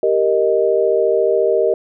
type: chord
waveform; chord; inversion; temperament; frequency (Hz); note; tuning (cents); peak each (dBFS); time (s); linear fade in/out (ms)
sine; Eb major; first; equal; 392 / 466.2 / 622.3; G4 / Bb4 / Eb5; 0 / 0 / 0; -17 / -16 / -17; 0.03-1.74; 2
effects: none